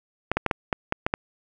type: clicks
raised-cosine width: 0.5 ms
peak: -7 dBFS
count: 8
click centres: 0.316 / 0.37 / 0.463 / 0.512 / 0.728 / 0.924 / 1.065 / 1.139 s
effects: none